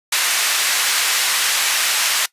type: band-pass noise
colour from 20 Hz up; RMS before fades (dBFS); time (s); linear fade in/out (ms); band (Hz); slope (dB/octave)
pink; -18; 0.12-2.26; 5; 1600 to 13000; 12
effects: noise-tail reverb RT60 0.1 s tail -20 dB re dry + resampled to 32000 Hz